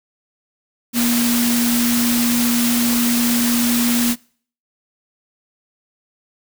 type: tone in noise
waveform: sine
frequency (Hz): 238.6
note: A#3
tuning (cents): +41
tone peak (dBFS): -16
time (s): 0.93-4.16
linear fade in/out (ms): 50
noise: white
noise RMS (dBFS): -21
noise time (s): 0.93-4.16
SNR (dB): +2
effects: noise-tail reverb RT60 0.5 s tail -24 dB re dry